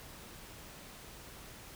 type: silence
effects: pink hiss -51 dBFS RMS until 1.75 s